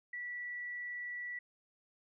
sine tone, 1953 Hz, B6, 20 cents flat, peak -39 dBFS, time 0.13-1.39 s, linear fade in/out 5 ms, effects none

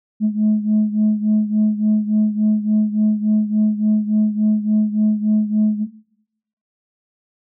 sine beating tone pair, 212.5 / 216 Hz, G#3 / A3, +40 / -32 cents, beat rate 3.5 Hz, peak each -14 / -17 dBFS, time 0.2-5.87 s, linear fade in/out 50 ms, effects noise-tail reverb RT60 0.8 s tail -19 dB re dry + tanh soft clip ceiling -9 dBFS

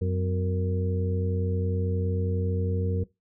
harmonic tone with a mistuned harmonic, 92.5 Hz, F#2, in tune, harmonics 1 / 2 / 3 / 4 / 5, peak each -25 / -32 / -39 / -39 / -32 dBFS, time 0.01-3.04 s, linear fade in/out 10 ms, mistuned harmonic 3, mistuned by -150 cents, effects noise-tail reverb RT60 0.2 s tail -19 dB re dry

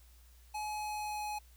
square tone with pitch glide, 847 to 840.7 Hz, G#5 to G#5, +34 to +21 cents, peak -37 dBFS, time 0.54-1.39 s, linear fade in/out 10 ms, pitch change -13 cents, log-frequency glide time 0.7-1.25 s, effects added 60 Hz sine -57 dBFS peak until 1.56 s + white hiss -66 dBFS RMS until 1.56 s

